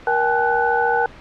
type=tone cluster; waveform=sine; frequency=472.7 / 783 / 857 / 1488 Hz; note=A#4 / G5 / A5 / F#6; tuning=+24 / -2 / -46 / +9 cents; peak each=-21 dBFS; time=0.07-1.06 s; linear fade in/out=2 ms; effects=pink hiss -42 dBFS RMS until 1.2 s + low-pass 3000 Hz 12 dB/octave